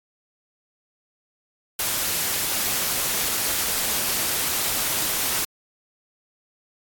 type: noise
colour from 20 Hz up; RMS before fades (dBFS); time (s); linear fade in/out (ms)
white; -24; 1.79-5.45; 5
effects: AAC 64 kbps